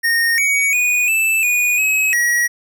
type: tone with pitch steps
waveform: square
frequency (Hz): 1848 / 2249 / 2467 / 2639 / 2459 / 2557 / 1911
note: A#6 / C#7 / D#7 / E7 / D#7 / D#7 / A#6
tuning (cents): -16 / +24 / -15 / +1 / -21 / +47 / +43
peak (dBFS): -14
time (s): 0.03-2.48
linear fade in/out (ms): 20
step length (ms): 350
effects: none